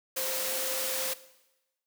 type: tone in noise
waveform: sine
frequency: 523.3 Hz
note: C5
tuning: in tune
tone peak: -37 dBFS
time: 0.16-1.14 s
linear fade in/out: 10 ms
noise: white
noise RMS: -32 dBFS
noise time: 0.16-1.14 s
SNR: -8 dB
effects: noise-tail reverb RT60 1.0 s tail -17 dB re dry + high-pass 300 Hz 12 dB/octave